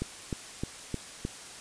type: click train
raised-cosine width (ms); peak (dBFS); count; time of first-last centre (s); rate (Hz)
3; -18; 5; 0.02-1.251; 3.25
effects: white hiss -45 dBFS RMS until 1.6 s + resampled to 22050 Hz